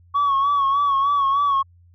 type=tone with vibrato; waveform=sine; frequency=1119 Hz; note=C#6; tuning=16 cents sharp; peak=-14 dBFS; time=0.14-1.63 s; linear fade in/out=20 ms; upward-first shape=sine; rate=3.3 Hz; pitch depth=53 cents each way; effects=tanh soft clip ceiling -14 dBFS + added 87 Hz sine -49 dBFS peak until 1.94 s